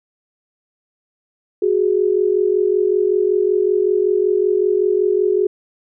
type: tone pair together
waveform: sine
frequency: 370 / 415.3 Hz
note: F#4 / G#4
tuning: 0 / 0 cents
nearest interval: major second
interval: 200 cents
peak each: -16 dBFS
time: 1.62-5.47 s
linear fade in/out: 5 ms
effects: none